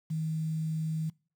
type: tone with quantisation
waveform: sine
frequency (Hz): 158.5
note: D#3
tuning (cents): +32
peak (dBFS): -29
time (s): 0.1-1.1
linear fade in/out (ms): 10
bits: 9
effects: noise-tail reverb RT60 0.4 s tail -24 dB re dry